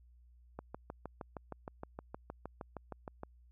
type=click train; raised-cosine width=1 ms; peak=-28 dBFS; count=18; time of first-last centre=0.59-3.234 s; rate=6.43 Hz; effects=added 60 Hz sine -59 dBFS peak until 3.51 s